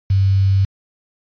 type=tone with quantisation; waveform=sine; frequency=97 Hz; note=G2; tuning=18 cents flat; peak=-11 dBFS; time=0.1-0.65 s; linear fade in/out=5 ms; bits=6; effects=resampled to 11025 Hz